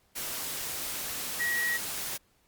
sine tone in noise, 1909 Hz, A#6, 41 cents sharp, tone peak -27 dBFS, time 1.39-1.78 s, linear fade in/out 20 ms, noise white, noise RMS -35 dBFS, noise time 0.15-2.18 s, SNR +5 dB, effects pink hiss -68 dBFS RMS until 2.47 s + Opus 48 kbps

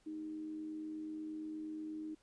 sine tone with amplitude modulation, 311.1 Hz, D#4, in tune, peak -39 dBFS, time 0.06-2.15 s, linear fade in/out 10 ms, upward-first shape sine, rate 88.4 Hz, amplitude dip 40%, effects pink hiss -72 dBFS RMS until 2.22 s + resampled to 22050 Hz

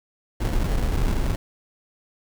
brown noise with sample-and-hold, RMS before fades -22 dBFS, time 0.4-1.36 s, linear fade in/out 5 ms, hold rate 1225 Hz, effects none

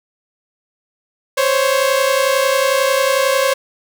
sawtooth tone pair together, 523.3 / 554.4 Hz, C5 / C#5, 0 / 0 cents, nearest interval minor second, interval 100 cents, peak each -12 dBFS, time 1.37-3.54 s, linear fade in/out 10 ms, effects none

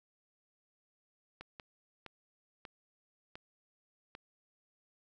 clicks, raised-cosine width 0.3 ms, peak -30 dBFS, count 6, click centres 1.41 / 1.598 / 2.063 / 2.652 / 3.355 / 4.151 s, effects none

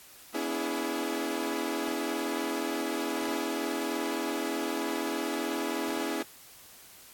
sawtooth chord, E dominant seventh, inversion second, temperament equal with one note detuned, 246.9 / 286.3 / 329.6 / 415.3 Hz, B3 / D4 / E4 / G#4, 0 / -44 / 0 / 0 cents, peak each -34 / -31 / -30 / -32 dBFS, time 0.34-6.23 s, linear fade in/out 10 ms, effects white hiss -52 dBFS RMS until 7.13 s + AAC 64 kbps

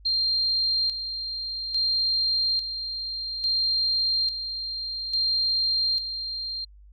sine tone with tremolo, 4186 Hz, C8, in tune, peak -21 dBFS, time 0.05-6.65 s, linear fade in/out 10 ms, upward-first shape square, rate 0.59 Hz, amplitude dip 60%, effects added 50 Hz sine -47 dBFS peak until 6.92 s

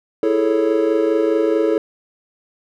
triangle chord, A major seventh, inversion second, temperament equal, 329.6 / 415.3 / 440 / 554.4 Hz, E4 / G#4 / A4 / C#5, 0 / 0 / 0 / 0 cents, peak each -17 / -20 / -16 / -20 dBFS, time 0.23-1.78 s, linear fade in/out 2 ms, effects none

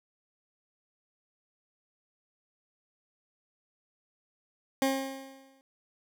20% pulse tone with exponential decay, 268.8 Hz, C4, 47 cents sharp, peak -18 dBFS, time 4.82-5.61 s, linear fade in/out 1 ms, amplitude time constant 170 ms, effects none

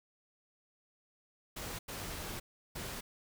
pink noise bursts at uneven times, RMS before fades -42 dBFS, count 3, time 1.56-1.79 / 1.88-2.4 / 2.75-3.01 s, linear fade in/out 10 ms, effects none

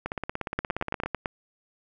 two click trains, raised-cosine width 0.5 ms, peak -12 / -15 dBFS, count 7 / 18, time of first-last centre 0.59-1.258 / 0.06-1.06 s, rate 8.98 / 17 Hz, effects none

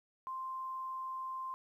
sine tone, 1046.5 Hz, C6, in tune, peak -38 dBFS, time 0.27-1.54 s, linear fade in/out 0 ms, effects 12-bit

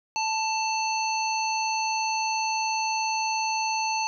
harmonic tone with a mistuned harmonic, 880 Hz, A5, in tune, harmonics 1 / 3 / 5 / 7, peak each -26 / -31 / -33 / -34 dBFS, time 0.16-4.07 s, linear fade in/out 0 ms, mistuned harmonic 3, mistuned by +15 cents, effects none

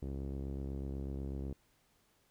sawtooth tone with low-pass filter, 68.1 Hz, C#2, 30 cents flat, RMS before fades -40 dBFS, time 0.02-1.53 s, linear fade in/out 5 ms, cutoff 380 Hz, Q 1.5, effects pink hiss -72 dBFS RMS until 2.3 s

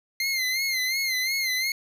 25% pulse tone with vibrato, 2093 Hz, C7, in tune, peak -20 dBFS, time 0.2-1.72 s, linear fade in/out 2 ms, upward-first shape sine, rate 2.8 Hz, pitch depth 71 cents each way, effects 10-bit

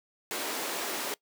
pink high-pass noise, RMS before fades -34 dBFS, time 0.31-1.14 s, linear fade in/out 0 ms, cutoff 290 Hz, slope 24 dB/octave, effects noise-tail reverb RT60 0.1 s tail -22 dB re dry

